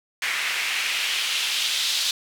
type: noise with band-pass filter sweep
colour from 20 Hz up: white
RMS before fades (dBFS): -25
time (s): 0.22-2.11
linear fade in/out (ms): 2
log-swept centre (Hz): 2000 to 3900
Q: 2.1
effects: none